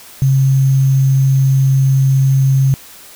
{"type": "tone with sample-and-hold", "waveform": "sine", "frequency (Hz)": 134.3, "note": "C3", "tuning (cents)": 46, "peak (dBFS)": -8, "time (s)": [0.22, 2.74], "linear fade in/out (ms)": 0, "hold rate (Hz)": 6300, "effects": ["white hiss -38 dBFS RMS until 3.15 s"]}